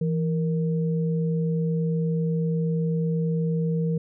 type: tone pair together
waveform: sine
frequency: 164.81 / 466.2 Hz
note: E3 / A#4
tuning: 0 / 0 cents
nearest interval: octave + tritone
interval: 1800 cents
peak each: -22 / -30 dBFS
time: 0.01-3.98 s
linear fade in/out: 5 ms
effects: none